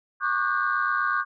sine tone cluster, 1107 / 1195 / 1465 / 1585 Hz, C#6 / D6 / F#6 / G6, -3 / +30 / -18 / +19 cents, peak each -27 dBFS, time 0.2-1.25 s, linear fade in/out 50 ms, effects tanh soft clip ceiling -13 dBFS

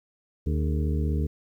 harmonic tone with a mistuned harmonic, 75.9 Hz, D#2, 42 cents flat, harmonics 1 / 2 / 3 / 4 / 5 / 6, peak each -24 / -30 / -34 / -36 / -38 / -40 dBFS, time 0.46-1.27 s, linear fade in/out 10 ms, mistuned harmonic 5, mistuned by +120 cents, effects 10-bit

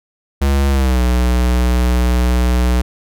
square tone with pitch glide, 69.3 to 61.38 Hz, C#2 to B1, 0 to -10 cents, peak -12 dBFS, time 0.41-2.82 s, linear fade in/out 10 ms, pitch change -210 cents, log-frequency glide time 0.69-1.02 s, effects none

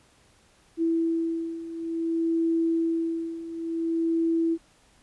sine beating tone pair, 329.6 / 330.16 Hz, E4 / E4, 0 / +3 cents, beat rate 0.56 Hz, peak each -29 / -25 dBFS, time 0.77-4.58 s, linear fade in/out 50 ms, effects pink hiss -60 dBFS RMS until 5.02 s + resampled to 24000 Hz

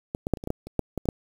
clicks, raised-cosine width 2 ms, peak -15 / -15 / -7 / -25 / -24 / -15 / -12 / -26 / -9 / -15 / -22 / -6 dBFS, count 12, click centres 0.149 / 0.269 / 0.337 / 0.372 / 0.439 / 0.474 / 0.504 / 0.67 / 0.793 / 0.977 / 1.056 / 1.088 s, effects 7-bit

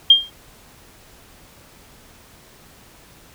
sine tone with exponential decay, 3205 Hz, G7, 38 cents sharp, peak -3 dBFS, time 0.1-0.3 s, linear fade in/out 5 ms, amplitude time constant 42 ms, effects pink hiss -48 dBFS RMS until 3.34 s

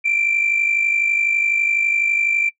sine tone pair together, 2349 / 2401 Hz, D7 / D7, 0 / +38 cents, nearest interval unison, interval 38 cents, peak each -16 / -21 dBFS, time 0.04-2.5 s, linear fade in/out 20 ms, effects noise-tail reverb RT60 0.1 s tail -22 dB re dry + tanh soft clip ceiling -10 dBFS

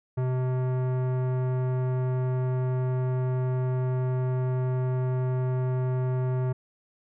sine tone with tanh clipping, 127.8 Hz, C3, 40 cents flat, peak -26 dBFS, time 0.17-6.53 s, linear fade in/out 10 ms, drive 17 dB, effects none

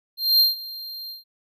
square tone with ADSR envelope, 4186 Hz, C8, in tune, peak -13 dBFS, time 0.17-1.24 s, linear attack 230 ms, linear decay 150 ms, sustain -20 dB, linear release 140 ms, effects none

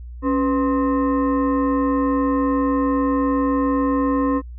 sine tone with frequency modulation, 276.2 Hz, C#4, 6 cents flat, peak -16 dBFS, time 0.22-4.42 s, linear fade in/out 50 ms, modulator 775 Hz, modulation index 0.84, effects added 60 Hz sine -32 dBFS peak until 4.58 s

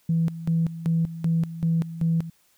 sine tone with tremolo, 164.81 Hz, E3, in tune, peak -18 dBFS, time 0.09-2.3 s, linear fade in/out 5 ms, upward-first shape square, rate 2.6 Hz, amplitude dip 80%, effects tanh soft clip ceiling -14 dBFS + white hiss -63 dBFS RMS until 2.57 s

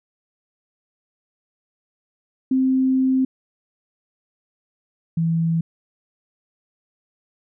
sine tone pair in turn, 261.6 / 164.8 Hz, C4 / E3, 0 / 0 cents, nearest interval minor sixth, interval 800 cents, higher first, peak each -15 / -17 dBFS, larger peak first, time 2.51-3.25 / 5.17-5.61 s, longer first, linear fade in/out 5 ms, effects none

